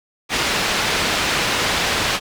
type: low-pass noise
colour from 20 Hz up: white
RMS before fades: -20 dBFS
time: 0.29-2.2 s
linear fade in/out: 50 ms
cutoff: 3700 Hz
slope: 12 dB/octave
effects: none